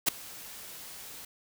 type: noise with ADSR envelope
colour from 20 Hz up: white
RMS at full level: -21 dBFS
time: 0.06-1.25 s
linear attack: 25 ms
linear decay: 4 ms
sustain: -24 dB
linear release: 4 ms
effects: none